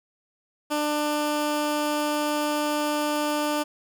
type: tone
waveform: 15% pulse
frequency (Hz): 297.7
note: D4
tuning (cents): +24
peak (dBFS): -17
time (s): 0.7-3.64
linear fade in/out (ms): 20
effects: none